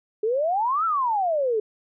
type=exponential two-way sweep; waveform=sine; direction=up then down; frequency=415.3 to 1367 to 415.3 Hz; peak=-20 dBFS; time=0.23-1.6 s; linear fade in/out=5 ms; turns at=0.85 s; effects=none